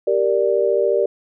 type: chord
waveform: sine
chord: G minor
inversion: none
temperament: equal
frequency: 392 / 466.2 / 587.3 Hz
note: G4 / Bb4 / D5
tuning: 0 / 0 / 0 cents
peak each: -19 dBFS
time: 0.07-1.06 s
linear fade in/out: 5 ms
effects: none